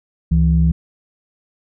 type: tone pair together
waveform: sine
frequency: 69.1 / 164.35 Hz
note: C#2 / E3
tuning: -5 / -5 cents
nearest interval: octave + minor third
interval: 1500 cents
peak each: -13 dBFS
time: 0.31-0.72 s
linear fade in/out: 10 ms
effects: tanh soft clip ceiling -3 dBFS